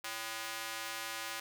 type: tone with high-pass filter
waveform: square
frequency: 112.2 Hz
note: A2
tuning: 34 cents sharp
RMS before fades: -41 dBFS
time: 0.04-1.4 s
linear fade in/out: 5 ms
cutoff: 1300 Hz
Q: 0.69
effects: none